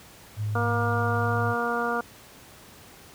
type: tone with pitch glide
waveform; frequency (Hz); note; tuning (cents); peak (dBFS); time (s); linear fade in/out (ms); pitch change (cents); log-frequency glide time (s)
sine; 105.8 to 108.02; G#2 to A2; +33 to -31; -25; 0.36-1.55; 50; +36; 1.21-1.32
type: harmonic tone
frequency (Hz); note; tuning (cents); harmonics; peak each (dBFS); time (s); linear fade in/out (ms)
236.8; A#3; +27; 1 / 2 / 3 / 4 / 5 / 6; -33 / -30 / -31 / -34 / -31 / -30; 0.55-2.01; 5
effects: pink hiss -49 dBFS RMS until 3.14 s + high-pass 60 Hz 12 dB/octave